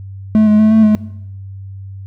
triangle tone with pitch steps, 216 / 211.9 / 216.3 / 220.3 / 213.6 Hz, A3 / G#3 / A3 / A3 / G#3, -32 / +35 / -29 / +2 / +49 cents, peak -4 dBFS, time 0.35-0.95 s, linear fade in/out 0 ms, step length 120 ms, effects noise-tail reverb RT60 0.9 s tail -20 dB re dry + added 97 Hz sine -27 dBFS peak until 2.06 s

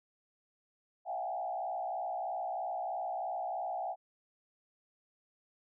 sine tone with frequency modulation, 740 Hz, F#5, in tune, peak -34 dBFS, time 1.05-3.96 s, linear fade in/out 50 ms, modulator 63.1 Hz, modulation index 1.3, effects none

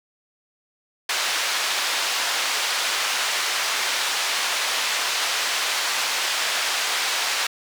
white band-pass noise, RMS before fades -24 dBFS, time 1.09-7.47 s, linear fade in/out 5 ms, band 720 to 4700 Hz, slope 12 dB/octave, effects none

